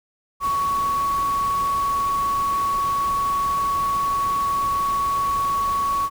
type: tone in noise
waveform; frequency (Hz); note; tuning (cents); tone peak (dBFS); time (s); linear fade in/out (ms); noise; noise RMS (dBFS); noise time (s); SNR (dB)
sine; 1118; C#6; +14; -19; 0.4-6.1; 50; pink; -35; 0.4-6.1; +13
effects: none